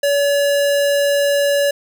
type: tone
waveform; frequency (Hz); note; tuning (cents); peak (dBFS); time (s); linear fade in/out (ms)
square; 569; C#5; +45; -14; 0.03-1.71; 5
effects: none